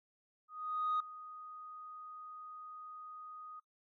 sine tone with ADSR envelope, 1244.5 Hz, D#6, in tune, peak -29 dBFS, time 0.48-3.6 s, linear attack 520 ms, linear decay 4 ms, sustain -18 dB, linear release 10 ms, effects noise-tail reverb RT60 0.1 s tail -19 dB re dry + tanh soft clip ceiling -28 dBFS

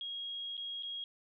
sine tone with dropouts, 3282 Hz, G#7, 21 cents flat, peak -38 dBFS, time 0.01-1.04 s, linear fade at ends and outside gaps 1 ms, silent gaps 0.569-0.577 / 0.825-0.832 s, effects none

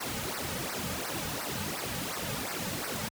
pink noise with flanger, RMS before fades -35 dBFS, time 0-3.09 s, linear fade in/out 10 ms, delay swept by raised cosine 0.28 to 2.98 ms, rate 2.8 Hz, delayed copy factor -0.85, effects high-pass 60 Hz 12 dB/octave

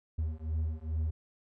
triangle beating tone pair, 77.78 / 80.18 Hz, D#2 / E2, 0 / -47 cents, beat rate 2.4 Hz, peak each -32 / -32 dBFS, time 0.18-1.11 s, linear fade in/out 10 ms, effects none

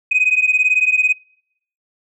sine beating tone pair, 2500 / 2518 Hz, D#7 / D#7, +8 / +20 cents, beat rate 18 Hz, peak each -14 dBFS, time 0.11-1.13 s, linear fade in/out 10 ms, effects noise-tail reverb RT60 0.7 s tail -26 dB re dry + tanh soft clip ceiling -7 dBFS

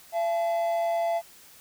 triangle tone pair together, 677.9 / 863 Hz, E5 / A5, +48 / -34 cents, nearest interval major third, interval 418 cents, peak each -22 / -32 dBFS, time 0.12-1.22 s, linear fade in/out 50 ms, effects white hiss -52 dBFS RMS until 1.6 s

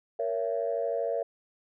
sine chord, A# diminished, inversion none, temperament just, 466.2 / 559.4 / 671.3 Hz, A#4 / C#5 / E5, 0 / +16 / +31 cents, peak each -31 dBFS, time 0.19-1.23 s, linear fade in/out 5 ms, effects tanh soft clip ceiling -18 dBFS

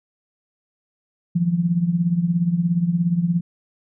sine tone with tremolo, 172.3 Hz, F3, 23 cents flat, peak -13 dBFS, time 1.35-3.41 s, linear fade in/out 10 ms, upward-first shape triangle, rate 17 Hz, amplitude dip 80%, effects none

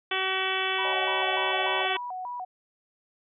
harmonic tone, 379.2 Hz, F#4, 43 cents sharp, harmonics 1 / 2 / 3 / 4 / 5 / 6 / 7 / 8 / 9, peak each -34 / -34 / -34 / -34 / -34 / -34 / -34 / -34 / -34 dBFS, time 0.11-1.97 s, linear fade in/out 5 ms
sine tone with vibrato, 850 Hz, G#5, 40 cents sharp, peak -32 dBFS, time 0.78-2.45 s, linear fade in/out 10 ms, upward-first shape square, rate 3.4 Hz, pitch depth 240 cents each way
sine chord, C# suspended second, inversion none, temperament just, 554.4 / 623.7 / 831.5 Hz, C#5 / D#5 / G#5, 0 / +4 / +2 cents, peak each -38 / -36 / -36 dBFS, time 0.84-1.86 s, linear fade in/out 10 ms
effects none

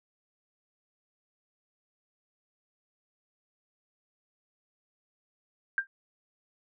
sine tone with exponential decay, 1588 Hz, G6, 22 cents sharp, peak -20 dBFS, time 5.78-5.87 s, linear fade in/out 1 ms, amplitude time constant 18 ms, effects none

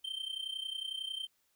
triangle tone with amplitude modulation, 3126 Hz, G7, 6 cents flat, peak -32 dBFS, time 0.04-1.27 s, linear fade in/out 10 ms, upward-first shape sine, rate 31 Hz, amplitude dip 80%, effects white hiss -75 dBFS RMS until 1.55 s

